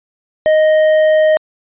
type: tone with tanh clipping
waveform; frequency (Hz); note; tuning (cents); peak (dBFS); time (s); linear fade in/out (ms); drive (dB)
sine; 622.3; D#5; 0; -9; 0.46-1.37; 0; 8
effects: resampled to 8000 Hz